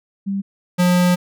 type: tone pair in turn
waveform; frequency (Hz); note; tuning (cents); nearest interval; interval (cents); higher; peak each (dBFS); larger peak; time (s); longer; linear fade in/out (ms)
sine / square; 196.9 / 178.63; G3 / F3; +8 / +39; major second; 169; first; -19 / -13; second; 0.26-0.42 / 0.78-1.16; second; 20
effects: none